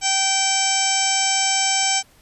harmonic tone, 775 Hz, G5, 20 cents flat, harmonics 1 / 2 / 3 / 4 / 5 / 6 / 7 / 8 / 9 / 10, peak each -24 / -31 / -26 / -26 / -34 / -33 / -25 / -25 / -32 / -23 dBFS, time 0.01-2.03 s, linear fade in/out 50 ms, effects pink hiss -54 dBFS RMS until 2.21 s + resampled to 32000 Hz

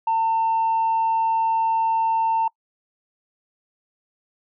sine tone, 900 Hz, A5, 39 cents sharp, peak -16 dBFS, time 0.07-2.48 s, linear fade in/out 5 ms, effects noise-tail reverb RT60 0.1 s tail -26 dB re dry + tanh soft clip ceiling -15 dBFS

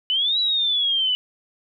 sine exponential two-way sweep, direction up then down, 2960 to 3951 to 2960 Hz, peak -18 dBFS, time 0.1-1.15 s, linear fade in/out 0 ms, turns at 0.39 s, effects none

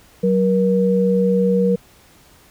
sine tone pair together, 187.4 / 476.5 Hz, F#3 / A#4, +22 / +38 cents, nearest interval octave + major third, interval 1616 cents, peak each -16 dBFS, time 0.23-1.76 s, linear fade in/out 10 ms, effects pink hiss -50 dBFS RMS until 2.5 s

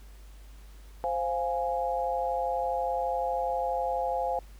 sine chord, F minor, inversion second, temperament equal, 523.3 / 698.5 / 830.6 Hz, C5 / F5 / Ab5, 0 / 0 / 0 cents, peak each -31 dBFS, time 1.04-4.39 s, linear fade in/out 0 ms, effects added 50 Hz sine -46 dBFS peak until 4.59 s + pink hiss -59 dBFS RMS until 4.59 s

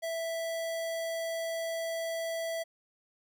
square tone, 659.3 Hz, E5, in tune, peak -33 dBFS, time 0.02-2.64 s, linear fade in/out 20 ms, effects none

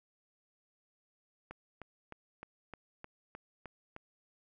click train, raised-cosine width 0.5 ms, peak -30 dBFS, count 9, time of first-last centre 1.51-3.964 s, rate 3.26 Hz, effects none

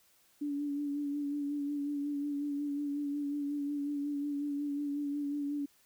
sine tone with vibrato, 287.8 Hz, D4, 35 cents flat, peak -32 dBFS, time 0.41-5.66 s, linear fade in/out 10 ms, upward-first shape sine, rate 5.5 Hz, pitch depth 29 cents each way, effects white hiss -67 dBFS RMS until 5.85 s

